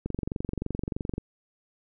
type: click train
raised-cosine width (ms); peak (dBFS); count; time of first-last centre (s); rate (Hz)
3; -17; 27; 0.06-1.181; 23.2
effects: none